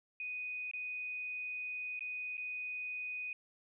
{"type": "tone with dropouts", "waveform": "sine", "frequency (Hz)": 2489, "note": "D#7", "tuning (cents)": 0, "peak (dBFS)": -38, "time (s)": [0.2, 3.33], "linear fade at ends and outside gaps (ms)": 2, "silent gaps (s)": [[0.713, 0.735], [1.993, 2.007], [2.37, 2.378]], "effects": []}